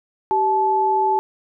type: tone pair together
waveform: sine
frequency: 386.4 / 867.4 Hz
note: G4 / A5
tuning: -25 / -25 cents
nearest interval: octave + major second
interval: 1400 cents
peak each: -22 / -16 dBFS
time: 0.31-1.19 s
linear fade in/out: 0 ms
effects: none